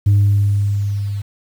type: tone with level ramp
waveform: sine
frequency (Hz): 101.3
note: G#2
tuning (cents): -43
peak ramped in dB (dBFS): -6 to -20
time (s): 0.06-1.22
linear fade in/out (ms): 10
effects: tanh soft clip ceiling -7 dBFS + 7-bit